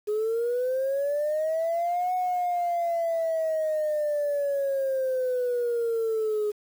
sine linear two-way sweep, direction up then down, 415.3 to 736 to 415.3 Hz, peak -22 dBFS, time 0.07-6.52 s, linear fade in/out 20 ms, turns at 2.14 s, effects tanh soft clip ceiling -21 dBFS + 8-bit

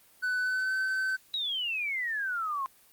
triangle tone with pitch glide, 1497 to 1532.9 Hz, F#6 to G6, +20 to -39 cents, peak -25 dBFS, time 0.22-1.17 s, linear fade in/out 20 ms, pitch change +41 cents, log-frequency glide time 0.38-0.76 s
sine exponential sweep, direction down, 3900 to 1046.5 Hz, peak -29 dBFS, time 1.34-2.66 s, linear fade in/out 0 ms
effects white hiss -60 dBFS RMS until 2.92 s + Opus 24 kbps

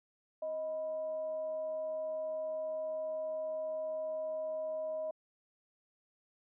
sine tone with frequency modulation, 628 Hz, D#5, 16 cents sharp, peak -34 dBFS, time 0.42-5.11 s, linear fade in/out 5 ms, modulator 361 Hz, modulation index 0.23, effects high-pass 400 Hz 12 dB/octave

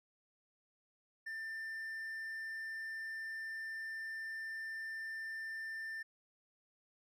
triangle tone, 1788 Hz, A6, 27 cents sharp, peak -39 dBFS, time 1.26-6.03 s, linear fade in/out 10 ms, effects none

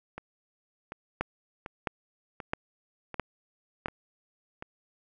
two click trains, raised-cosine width 0.5 ms, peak -23 / -13 dBFS, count 7 / 5, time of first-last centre 0.18-4.624 / 1.21-3.859 s, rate 1.35 / 1.51 Hz, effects none

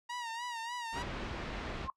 sawtooth tone with vibrato, 943 Hz, A#5, 20 cents sharp, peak -34 dBFS, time 0.09-1.03 s, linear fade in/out 10 ms, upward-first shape sine, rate 3.4 Hz, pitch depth 74 cents each way
pink low-pass noise, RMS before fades -40 dBFS, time 0.92-1.89 s, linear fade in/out 50 ms, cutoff 3100 Hz, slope 12 dB/octave
sine tone with exponential growth, 1061 Hz, C6, 24 cents sharp, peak -30 dBFS, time 1.82-1.9 s, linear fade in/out 2 ms, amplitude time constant 17 ms
effects noise-tail reverb RT60 0.1 s tail -22 dB re dry + low-pass 7000 Hz 12 dB/octave

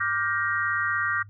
sine chord, G minor seventh, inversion second, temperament just, 1176 / 1411.2 / 1568 / 1881.6 Hz, D6 / F6 / G6 / Bb6, +2 / +18 / 0 / +16 cents, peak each -29 dBFS, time 0-1.23 s, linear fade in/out 10 ms, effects noise-tail reverb RT60 0.1 s tail -22 dB re dry + added 102 Hz sine -44 dBFS peak until 1.29 s

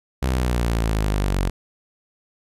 sawtooth linear sweep, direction down, 65.41 to 45.01 Hz, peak -15 dBFS, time 0.22-1.5 s, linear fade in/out 10 ms, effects resampled to 32000 Hz

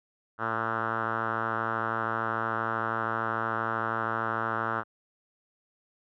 5% pulse tone with low-pass filter, 113 Hz, A2, 47 cents sharp, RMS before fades -30 dBFS, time 0.38-4.84 s, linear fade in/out 50 ms, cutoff 1400 Hz, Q 4.3, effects none

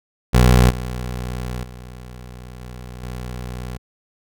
20% pulse tone with level steps, 61.74 Hz, B1, in tune, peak -5 / -20 / -30 / -28 / -23 dBFS, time 0.33-3.78 s, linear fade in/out 20 ms, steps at 0.7 / 1.63 / 2.61 / 3.03 s, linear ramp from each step 5 ms, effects none

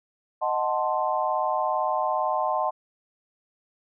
sine chord, D# diminished seventh, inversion none, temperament equal, 622.3 / 740 / 880 / 1046.5 Hz, D#5 / F#5 / A5 / C6, 0 / 0 / 0 / 0 cents, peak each -28 dBFS, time 0.41-2.71 s, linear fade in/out 20 ms, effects none

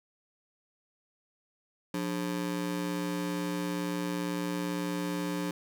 35% pulse ring-modulated tone, 236.1 Hz, A#3, 22 cents sharp, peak -26 dBFS, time 1.94-5.51 s, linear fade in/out 2 ms, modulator 58.9 Hz, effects none

